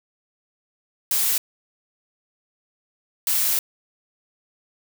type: noise bursts at uneven times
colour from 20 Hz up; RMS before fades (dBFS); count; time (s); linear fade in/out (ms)
blue; -21; 2; 1.11-1.38 / 3.27-3.59; 2
effects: none